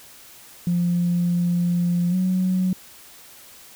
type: tone with pitch glide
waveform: sine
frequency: 174.61 to 184.99 Hz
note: F3 to F#3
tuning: 0 to 0 cents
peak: -17 dBFS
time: 0.67-2.73 s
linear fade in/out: 2 ms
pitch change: +100 cents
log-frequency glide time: 2.1-2.15 s
effects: tanh soft clip ceiling -13 dBFS + white hiss -46 dBFS RMS until 3.75 s